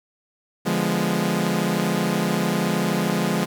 sawtooth chord, D diminished seventh, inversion none, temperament equal, 146.83 / 174.61 / 207.7 / 246.9 Hz, D3 / F3 / Ab3 / Cb4, 0 / 0 / 0 / 0 cents, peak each -25 / -20 / -20 / -25 dBFS, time 0.65-3.46 s, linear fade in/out 20 ms, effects 8-bit

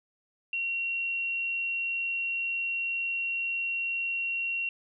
sine tone, 2741 Hz, F7, 33 cents flat, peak -28 dBFS, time 0.53-4.69 s, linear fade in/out 2 ms, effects none

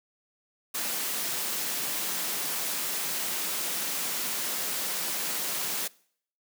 white high-pass noise, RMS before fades -31 dBFS, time 0.74-5.88 s, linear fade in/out 10 ms, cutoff 140 Hz, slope 96 dB/octave, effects noise-tail reverb RT60 0.6 s tail -23 dB re dry

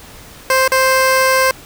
15% pulse tone with dropouts, 524 Hz, C5, 2 cents sharp, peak -4 dBFS, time 0.5-1.51 s, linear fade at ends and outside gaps 1 ms, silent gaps 0.678-0.719 s, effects pink hiss -38 dBFS RMS until 1.65 s

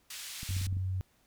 pink band-pass noise, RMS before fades -43 dBFS, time 0.1-0.67 s, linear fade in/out 5 ms, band 2700 to 12000 Hz, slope 12 dB/octave
clicks, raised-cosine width 5 ms, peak -30 dBFS, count 7, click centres 0.431 / 0.507 / 0.567 / 0.614 / 0.669 / 0.727 / 0.769 s
sine tone, 93.5 Hz, F#2, 19 cents sharp, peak -30 dBFS, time 0.49-1.01 s, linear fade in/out 0 ms
effects pink hiss -69 dBFS RMS until 1.26 s

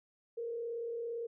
sine tone with frequency modulation, 466.2 Hz, A#4, in tune, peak -36 dBFS, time 0.37-1.27 s, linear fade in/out 10 ms, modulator 37.7 Hz, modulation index 0.41, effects none

